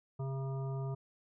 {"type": "harmonic tone with a mistuned harmonic", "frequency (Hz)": 134.5, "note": "C3", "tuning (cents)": 48, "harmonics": [1, 3, 5, 7, 9], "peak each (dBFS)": [-35, -45, -49, -52, -54], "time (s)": [0.19, 0.95], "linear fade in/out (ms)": 10, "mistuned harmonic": 7, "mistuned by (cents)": 21, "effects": []}